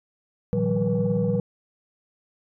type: tone cluster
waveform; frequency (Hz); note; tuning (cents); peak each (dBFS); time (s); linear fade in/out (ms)
sine; 114.5 / 151.9 / 169 / 189.8 / 483.5; A#2 / D#3 / E3 / F#3 / B4; -31 / -41 / +43 / +44 / -37; -27 / -30 / -26 / -24 / -24; 0.53-1.4; 0
effects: tanh soft clip ceiling -14 dBFS